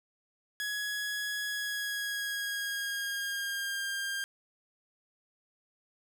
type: tone with pitch glide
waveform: sawtooth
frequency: 1676 to 1602.2 Hz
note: G#6 to G6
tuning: +15 to +37 cents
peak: -29 dBFS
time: 0.6-4.24 s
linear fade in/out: 0 ms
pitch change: -78 cents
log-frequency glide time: 1.46-3.85 s
effects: none